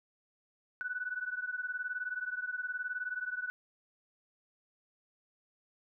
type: beating tone pair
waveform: sine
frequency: 1480 / 1499 Hz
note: F#6 / F#6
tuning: 0 / +22 cents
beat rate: 19 Hz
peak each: -37 / -39 dBFS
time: 0.81-3.5 s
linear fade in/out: 0 ms
effects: none